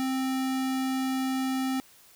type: tone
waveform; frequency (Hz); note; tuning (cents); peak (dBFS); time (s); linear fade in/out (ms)
square; 262.6; C4; +6; -27; 0-1.8; 0
effects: white hiss -56 dBFS RMS until 2.15 s